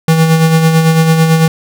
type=tone with tremolo; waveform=square; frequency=161.5 Hz; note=E3; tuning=35 cents flat; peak=-5 dBFS; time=0.08-1.48 s; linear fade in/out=2 ms; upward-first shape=sine; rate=9 Hz; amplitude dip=45%; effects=none